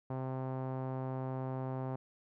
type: tone with low-pass filter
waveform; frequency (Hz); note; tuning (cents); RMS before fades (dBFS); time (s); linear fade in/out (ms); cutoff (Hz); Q
sawtooth; 130.81; C3; 0; -38; 0.1-1.96; 5; 880; 1.7
effects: none